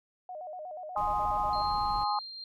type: tone with vibrato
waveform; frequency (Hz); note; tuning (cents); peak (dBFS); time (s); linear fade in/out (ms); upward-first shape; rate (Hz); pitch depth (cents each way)
sine; 671; E5; +31; -38; 0.29-1.62; 2; square; 8.3; 150
type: chord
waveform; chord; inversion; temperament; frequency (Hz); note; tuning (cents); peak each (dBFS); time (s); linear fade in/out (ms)
sine; Ab major; none; equal; 830.6 / 1046.5 / 1244.5; Ab5 / C6 / Eb6; 0 / 0 / 0; -29 / -33 / -34; 0.96-2.19; 2
type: noise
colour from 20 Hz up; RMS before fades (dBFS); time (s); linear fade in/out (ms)
brown; -42; 0.97-2.04; 5
type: tone with tremolo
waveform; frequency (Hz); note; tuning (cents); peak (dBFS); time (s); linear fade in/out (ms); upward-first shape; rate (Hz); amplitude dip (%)
sine; 4186; C8; 0; -37; 1.53-2.44; 2; triangle; 2.2; 40
effects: none